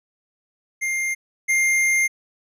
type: tone pair in turn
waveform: square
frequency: 2111 / 2111 Hz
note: C7 / C7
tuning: +15 / +15 cents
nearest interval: unison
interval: 0 cents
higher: neither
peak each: -22 / -17 dBFS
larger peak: second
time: 0.81-1.15 / 1.48-2.08 s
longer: second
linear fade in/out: 20 ms
effects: low-pass 12000 Hz 12 dB/octave